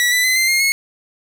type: tone with pitch steps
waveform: sawtooth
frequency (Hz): 1945 / 1989.3 / 2035 / 2081 / 2128 / 2177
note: B6 / B6 / C7 / C7 / C7 / C#7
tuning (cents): -27 / +12 / -49 / -10 / +29 / -32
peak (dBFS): -10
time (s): 0-0.72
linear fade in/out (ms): 0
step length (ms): 120
effects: none